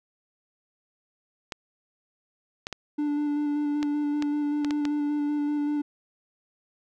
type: clicks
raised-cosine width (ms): 0.2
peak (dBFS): -15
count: 8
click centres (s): 1.522 / 2.669 / 2.727 / 3.829 / 4.224 / 4.647 / 4.708 / 4.853
type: tone with vibrato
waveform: triangle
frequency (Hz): 293.7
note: D4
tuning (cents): 0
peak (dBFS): -22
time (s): 2.98-5.82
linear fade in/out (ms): 10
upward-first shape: square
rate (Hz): 5.2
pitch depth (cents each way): 13
effects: none